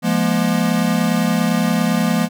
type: tone cluster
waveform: square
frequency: 172.4 / 209.7 / 239.8 Hz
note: F3 / G#3 / A#3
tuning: -22 / +17 / +49 cents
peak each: -20 dBFS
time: 0.02-2.29 s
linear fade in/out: 50 ms
effects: none